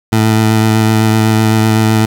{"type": "tone with vibrato", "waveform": "20% pulse", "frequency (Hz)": 109.9, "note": "A2", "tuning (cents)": -2, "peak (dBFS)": -3, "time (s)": [0.12, 2.06], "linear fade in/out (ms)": 10, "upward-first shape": "sine", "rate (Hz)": 7.9, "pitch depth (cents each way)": 15, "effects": ["7-bit"]}